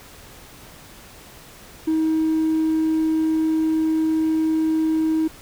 triangle tone, 317.3 Hz, D#4, 34 cents sharp, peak -14 dBFS, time 1.87-5.28 s, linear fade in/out 10 ms, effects tanh soft clip ceiling -13 dBFS + pink hiss -44 dBFS RMS until 5.41 s

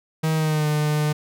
45% pulse tone with pitch glide, 158.4 to 150.64 Hz, D#3 to D3, +31 to +44 cents, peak -19 dBFS, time 0.23-1.13 s, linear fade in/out 10 ms, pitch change -87 cents, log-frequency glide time 0.35-0.68 s, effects none

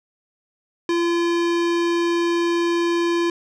square tone with low-pass filter, 341.9 Hz, F4, 37 cents flat, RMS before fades -20 dBFS, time 0.89-3.3 s, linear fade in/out 2 ms, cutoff 5100 Hz, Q 0.79, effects none

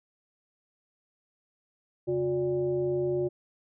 sine tone with frequency modulation, 360.3 Hz, F#4, 46 cents flat, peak -25 dBFS, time 2.07-3.29 s, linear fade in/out 20 ms, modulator 223 Hz, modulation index 0.66, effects none

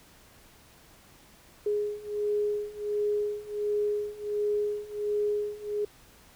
sine beating tone pair, 415.3 / 416.7 Hz, G#4 / G#4, 0 / +6 cents, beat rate 1.4 Hz, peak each -31 / -29 dBFS, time 1.66-5.85 s, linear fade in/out 5 ms, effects pink hiss -56 dBFS RMS until 6.35 s

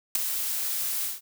blue noise with ADSR envelope, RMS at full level -19 dBFS, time 0.15-1.21 s, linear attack 4 ms, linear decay 9 ms, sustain -10 dB, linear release 160 ms, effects none

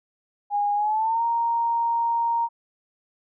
sine tone with pitch glide, 820 to 931.1 Hz, G#5 to A#5, -22 to -2 cents, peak -20 dBFS, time 0.5-2.49 s, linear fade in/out 50 ms, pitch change +220 cents, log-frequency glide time 0.75-1.23 s, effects none

